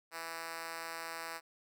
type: tone with high-pass filter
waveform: 5% pulse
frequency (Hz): 164.81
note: E3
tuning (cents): 0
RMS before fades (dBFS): -43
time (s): 0.11-1.41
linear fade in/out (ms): 50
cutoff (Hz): 560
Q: 0.57
effects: none